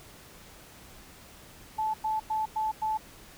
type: tone bursts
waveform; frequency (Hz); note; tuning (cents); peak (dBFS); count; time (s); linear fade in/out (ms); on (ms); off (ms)
sine; 870; A5; -20; -26; 5; 1.78-2.976; 10; 160; 99
effects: pink hiss -51 dBFS RMS until 3.37 s